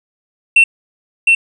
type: tone with echo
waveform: triangle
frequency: 2700 Hz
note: E7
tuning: 41 cents sharp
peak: -3 dBFS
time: 0.56-0.64 s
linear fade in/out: 5 ms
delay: 710 ms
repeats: 1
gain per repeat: -2 dB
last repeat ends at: 1.35 s
effects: resampled to 22050 Hz